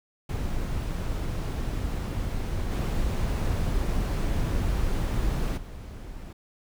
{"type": "noise with level steps", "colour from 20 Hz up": "brown", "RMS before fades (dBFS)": [-29, -26, -39], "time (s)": [0.29, 6.33], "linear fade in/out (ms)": 5, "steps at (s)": [2.71, 5.56], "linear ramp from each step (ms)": 20, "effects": []}